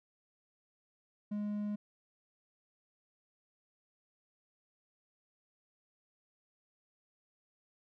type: tone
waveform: triangle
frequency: 207.7 Hz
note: G#3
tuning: in tune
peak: -32 dBFS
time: 1.31-1.76 s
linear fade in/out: 10 ms
effects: none